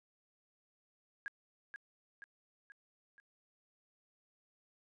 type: tone with echo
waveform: sine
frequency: 1635 Hz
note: G#6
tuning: 28 cents flat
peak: -38 dBFS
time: 1.26-1.28 s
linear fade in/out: 0 ms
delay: 480 ms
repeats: 4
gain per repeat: -5 dB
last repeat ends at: 3.2 s
effects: resampled to 24000 Hz